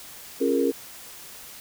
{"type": "chord", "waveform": "sine", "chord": "Bb minor seventh", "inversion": "first", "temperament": "equal with one note detuned", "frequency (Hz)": [274.8, 349.2, 415.3, 466.2], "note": ["Db4", "F4", "Ab4", "Bb4"], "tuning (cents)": [-15, 0, 0, 0], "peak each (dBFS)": [-24, -28, -26, -24], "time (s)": [0.4, 0.72], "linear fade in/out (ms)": 20, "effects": ["white hiss -43 dBFS RMS until 1.6 s"]}